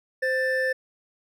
triangle tone pair together, 520 / 1771.4 Hz, C5 / A6, -11 / +11 cents, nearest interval octave + major sixth, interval 2122 cents, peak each -23 dBFS, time 0.22-0.73 s, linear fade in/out 10 ms, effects none

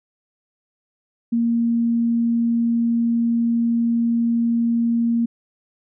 sine tone, 233.1 Hz, A#3, in tune, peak -16 dBFS, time 1.32-5.26 s, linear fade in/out 10 ms, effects none

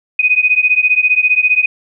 sine beating tone pair, 2489 / 2504 Hz, D#7 / D#7, 0 / +10 cents, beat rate 15 Hz, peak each -12 dBFS, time 0.19-1.66 s, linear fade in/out 5 ms, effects none

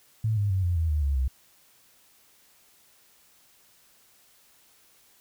sine tone with pitch steps, 110 / 102.04 / 94.66 / 87.81 / 81.46 / 75.57 / 70.1 / 65.03 Hz, A2 / G#2 / F#2 / F2 / E2 / D#2 / C#2 / C2, 0 / -30 / +40 / +10 / -20 / -50 / +20 / -10 cents, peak -22 dBFS, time 0.24-1.28 s, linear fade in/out 5 ms, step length 130 ms, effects white hiss -60 dBFS RMS until 5.2 s

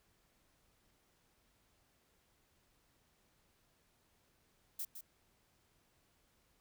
violet noise with echo, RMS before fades -41 dBFS, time 4.79-4.85 s, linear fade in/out 5 ms, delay 160 ms, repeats 1, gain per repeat -8 dB, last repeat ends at 5.01 s, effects pink hiss -74 dBFS RMS until 6.6 s

